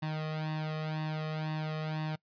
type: tone with flanger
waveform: sawtooth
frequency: 155.56 Hz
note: D#3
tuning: in tune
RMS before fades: -35 dBFS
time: 0.02-2.16 s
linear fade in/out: 10 ms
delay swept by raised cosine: 1.1 to 1.62 ms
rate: 2 Hz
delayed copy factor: +0.85
effects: noise-tail reverb RT60 0.1 s tail -24 dB re dry + resampled to 11025 Hz